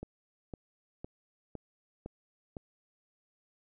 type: click train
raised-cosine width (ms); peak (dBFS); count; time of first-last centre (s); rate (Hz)
2; -27; 6; 0.03-2.568; 1.97
effects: none